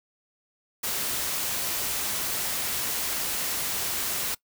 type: noise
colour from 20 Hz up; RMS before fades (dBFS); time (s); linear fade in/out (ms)
white; -29; 0.83-4.35; 10
effects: noise-tail reverb RT60 0.1 s tail -21 dB re dry